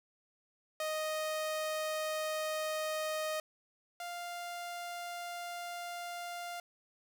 sawtooth tone pair in turn, 622.3 / 698.5 Hz, D#5 / F5, 0 / 0 cents, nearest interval major second, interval 200 cents, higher second, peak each -30 / -36 dBFS, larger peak first, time 0.8-3.4 / 4-6.6 s, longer neither, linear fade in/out 2 ms, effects none

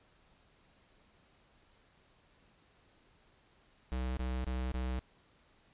square tone bursts, 63.4 Hz, B1, 46 cents sharp, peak -34 dBFS, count 4, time 3.92-4.992 s, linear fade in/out 0 ms, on 250 ms, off 24 ms, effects pink hiss -67 dBFS RMS until 5.73 s + resampled to 8000 Hz

